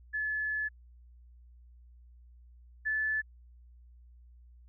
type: tone pair in turn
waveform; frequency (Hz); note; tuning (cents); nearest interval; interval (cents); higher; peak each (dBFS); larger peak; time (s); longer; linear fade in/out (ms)
sine; 1721 / 1738; A6 / A6; -39 / -22; unison; 17; second; -30 / -28; second; 0.13-0.69 / 2.85-3.22; first; 20
effects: added 60 Hz sine -53 dBFS peak until 4.68 s